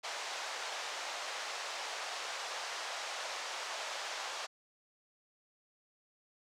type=band-pass noise; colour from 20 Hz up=pink; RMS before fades=-41 dBFS; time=0.03-4.47 s; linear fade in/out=20 ms; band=600 to 6800 Hz; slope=24 dB/octave; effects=none